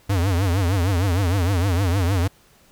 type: tone with vibrato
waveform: square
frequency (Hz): 92.4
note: F#2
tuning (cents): -2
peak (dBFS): -18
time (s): 0.09-2.28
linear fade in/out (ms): 10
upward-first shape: triangle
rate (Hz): 6.5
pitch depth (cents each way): 200
effects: pink hiss -55 dBFS RMS until 2.71 s